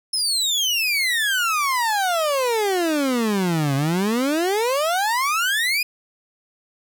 30% pulse exponential two-way sweep, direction down then up, 5274 to 133.8 to 2512 Hz, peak -16 dBFS, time 0.13-5.83 s, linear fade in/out 5 ms, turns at 3.75 s, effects none

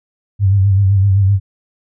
sine tone with vibrato, 98 Hz, G2, in tune, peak -8 dBFS, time 0.39-1.4 s, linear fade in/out 50 ms, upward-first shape sine, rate 7.8 Hz, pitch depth 60 cents each way, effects none

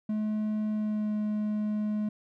triangle tone with pitch glide, 213.8 to 211.5 Hz, A3 to G#3, -49 to +32 cents, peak -25 dBFS, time 0.09-2.09 s, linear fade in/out 5 ms, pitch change -19 cents, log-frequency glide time 0.7-1.15 s, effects none

